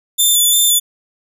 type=tone with vibrato; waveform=10% pulse; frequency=3520 Hz; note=A7; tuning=in tune; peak=-3 dBFS; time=0.18-0.8 s; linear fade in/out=20 ms; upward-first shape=square; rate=2.9 Hz; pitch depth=21 cents each way; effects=none